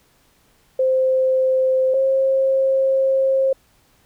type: tone pair in turn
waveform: sine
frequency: 521 / 534.1 Hz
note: C5 / C5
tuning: -7 / +36 cents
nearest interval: unison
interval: 43 cents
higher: second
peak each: -14 dBFS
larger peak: neither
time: 0.79-1.94 / 1.94-3.53 s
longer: second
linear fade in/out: 5 ms
effects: pink hiss -58 dBFS RMS until 4.05 s